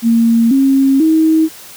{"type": "tone with pitch steps", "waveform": "sine", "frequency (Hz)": [230.2, 270.6, 318.1], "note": ["A#3", "C#4", "D#4"], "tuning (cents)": [-22, -42, 38], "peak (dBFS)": -7, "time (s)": [0.02, 1.49], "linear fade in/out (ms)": 50, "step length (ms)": 490, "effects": ["white hiss -35 dBFS RMS until 1.76 s", "high-pass 80 Hz 12 dB/octave"]}